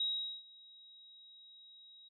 sine tone with ADSR envelope, 3815 Hz, A#7, 39 cents sharp, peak -31 dBFS, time 0-2.09 s, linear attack 5 ms, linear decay 420 ms, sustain -24 dB, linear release 15 ms, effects none

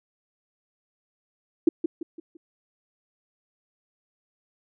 sine tone with echo, 330.6 Hz, E4, 5 cents sharp, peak -12 dBFS, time 1.67-1.69 s, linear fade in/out 5 ms, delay 170 ms, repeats 4, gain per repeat -8 dB, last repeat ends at 2.37 s, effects none

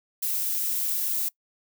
violet noise, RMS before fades -27 dBFS, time 0.22-1.29 s, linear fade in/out 10 ms, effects noise-tail reverb RT60 0.1 s tail -23 dB re dry

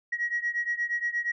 sine beating tone pair, 1900 / 1908.5 Hz, A#6 / A#6, +33 / +40 cents, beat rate 8.5 Hz, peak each -28 / -30 dBFS, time 0.12-1.32 s, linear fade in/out 10 ms, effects tanh soft clip ceiling -20 dBFS

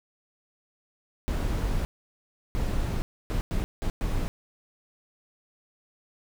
brown noise bursts at uneven times, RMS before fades -27 dBFS, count 6, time 1.28-1.85 / 2.55-3.02 / 3.3-3.41 / 3.51-3.64 / 3.82-3.9 / 4.01-4.28 s, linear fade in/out 0 ms, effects none

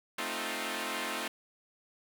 5% pulse chord, F dominant seventh, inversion first, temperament equal with one note detuned, 218.7 / 261.6 / 311.1 / 349.2 Hz, A3 / C4 / Eb4 / F4, -10 / 0 / 0 / 0 cents, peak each -28 dBFS, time 0.18-1.28 s, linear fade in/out 5 ms, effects none

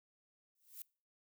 violet noise with exponential growth, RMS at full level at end -45 dBFS, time 0.55-0.82 s, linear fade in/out 2 ms, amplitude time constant 58 ms, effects noise-tail reverb RT60 0.4 s tail -24 dB re dry

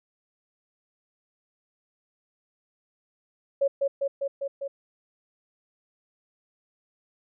sine tone with echo, 554.4 Hz, C#5, in tune, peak -19 dBFS, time 3.61-3.68 s, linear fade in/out 10 ms, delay 200 ms, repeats 5, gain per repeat -2 dB, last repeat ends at 4.68 s, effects none

